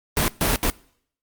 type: noise bursts at uneven times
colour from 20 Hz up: pink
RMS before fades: -20 dBFS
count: 3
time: 0.17-0.28 / 0.41-0.56 / 0.63-0.7 s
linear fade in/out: 0 ms
effects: noise-tail reverb RT60 0.6 s tail -22 dB re dry + Opus 32 kbps